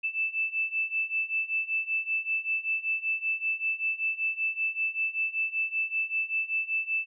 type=beating tone pair; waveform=sine; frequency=2637 / 2642.2 Hz; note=E7 / E7; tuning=0 / +3 cents; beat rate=5.2 Hz; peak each=-31 / -29 dBFS; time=0.03-7.06 s; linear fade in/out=20 ms; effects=none